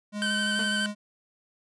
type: tone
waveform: square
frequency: 207.7 Hz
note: G#3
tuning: in tune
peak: -31 dBFS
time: 0.12-0.95 s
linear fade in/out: 50 ms
type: tone with vibrato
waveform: 25% pulse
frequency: 1532 Hz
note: G6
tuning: 40 cents flat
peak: -22 dBFS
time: 0.22-0.86 s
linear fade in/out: 0 ms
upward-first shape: square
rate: 12 Hz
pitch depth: 16 cents each way
type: tone with exponential decay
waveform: sawtooth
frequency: 226.2 Hz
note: A3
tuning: 48 cents sharp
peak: -28 dBFS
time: 0.59-0.78 s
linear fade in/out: 2 ms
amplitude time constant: 40 ms
effects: resampled to 22050 Hz